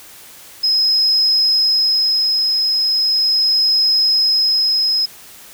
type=tone with tremolo; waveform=sine; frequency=5110 Hz; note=D#8; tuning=45 cents sharp; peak=-11 dBFS; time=0.63-5.06 s; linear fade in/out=10 ms; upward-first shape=sine; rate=0.38 Hz; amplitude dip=25%; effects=white hiss -40 dBFS RMS until 5.53 s